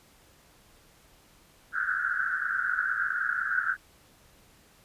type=band-pass noise; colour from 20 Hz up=white; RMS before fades=-29 dBFS; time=1.72-3.77 s; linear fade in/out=50 ms; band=1400 to 1600 Hz; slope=96 dB/octave; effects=pink hiss -59 dBFS RMS until 4.84 s + resampled to 32000 Hz